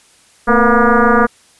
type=tone with frequency modulation; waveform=sine; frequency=487.4 Hz; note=B4; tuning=23 cents flat; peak=-7 dBFS; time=0.47-1.27 s; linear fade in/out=20 ms; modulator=237 Hz; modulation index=4.4; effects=white hiss -49 dBFS RMS until 1.59 s + resampled to 24000 Hz